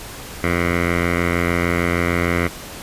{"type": "tone with low-pass filter", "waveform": "10% pulse", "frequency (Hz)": 86.5, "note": "F2", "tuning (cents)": -16, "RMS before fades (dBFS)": -19, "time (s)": [0.43, 2.48], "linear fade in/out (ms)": 10, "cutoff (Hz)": 2000, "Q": 4.3, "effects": ["pink hiss -34 dBFS RMS until 2.82 s", "resampled to 32000 Hz"]}